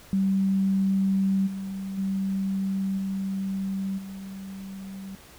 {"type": "tone with level steps", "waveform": "sine", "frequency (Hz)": 193.4, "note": "G3", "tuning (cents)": -23, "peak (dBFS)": [-20, -30, -24, -26, -35], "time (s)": [0.13, 5.15], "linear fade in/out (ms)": 0, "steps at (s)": [1.46, 1.97, 2.97, 3.97], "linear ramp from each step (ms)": 20, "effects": ["pink hiss -50 dBFS RMS until 5.38 s"]}